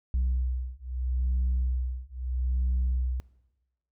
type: beating tone pair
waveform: sine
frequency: 62.6 / 63.37 Hz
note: B1 / B1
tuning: +24 / +45 cents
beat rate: 0.77 Hz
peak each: -27 dBFS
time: 0.14-3.2 s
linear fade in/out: 0 ms
effects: noise-tail reverb RT60 1.0 s tail -21 dB re dry + tanh soft clip ceiling -21 dBFS